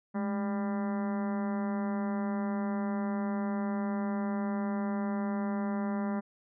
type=harmonic tone with a mistuned harmonic; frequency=198.6 Hz; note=G3; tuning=23 cents sharp; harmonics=1 / 2 / 3 / 4 / 5 / 6 / 7 / 8 / 9 / 10; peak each=-30 / -42 / -41 / -43 / -44 / -48 / -49 / -54 / -52 / -55 dBFS; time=0.14-6.21 s; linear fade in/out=20 ms; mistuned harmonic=1; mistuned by=+79 cents; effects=none